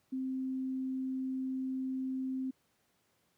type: tone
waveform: sine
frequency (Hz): 261.6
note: C4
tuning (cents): 0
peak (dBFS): -33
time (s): 0.12-2.51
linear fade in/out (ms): 10
effects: pink hiss -74 dBFS RMS until 3.37 s + high-pass 100 Hz 12 dB/octave